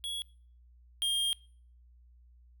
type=tone pair in turn; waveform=square; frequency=3345 / 3218 Hz; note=G#7 / G7; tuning=+12 / +45 cents; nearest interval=minor second; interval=67 cents; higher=first; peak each=-35 / -28 dBFS; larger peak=second; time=0.04-0.22 / 1.02-1.33 s; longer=second; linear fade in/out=0 ms; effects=noise-tail reverb RT60 0.5 s tail -25 dB re dry + added 60 Hz sine -56 dBFS peak until 2.6 s